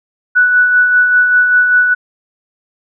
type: tone with tremolo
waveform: sine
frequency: 1480 Hz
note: F#6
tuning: in tune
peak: -5 dBFS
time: 0.35-1.95 s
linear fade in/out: 20 ms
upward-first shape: sine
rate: 5.1 Hz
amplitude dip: 40%
effects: none